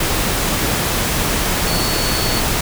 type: tone in noise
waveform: sine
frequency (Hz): 4435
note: C#8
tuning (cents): 0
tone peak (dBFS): -24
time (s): 1.67-2.4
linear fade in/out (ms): 5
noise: pink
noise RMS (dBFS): -18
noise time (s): 0-2.61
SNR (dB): -9
effects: none